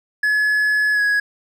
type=tone with pitch glide; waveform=triangle; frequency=1702 to 1667.9 Hz; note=G#6 to G#6; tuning=+42 to +7 cents; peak=-13 dBFS; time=0.23-1.2 s; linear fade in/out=5 ms; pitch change=-35 cents; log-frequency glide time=0.93-1.01 s; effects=none